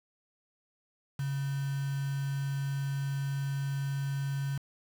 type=tone with quantisation; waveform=sine; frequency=138.59 Hz; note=C#3; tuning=in tune; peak=-30 dBFS; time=1.19-4.58 s; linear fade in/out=5 ms; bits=7; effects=none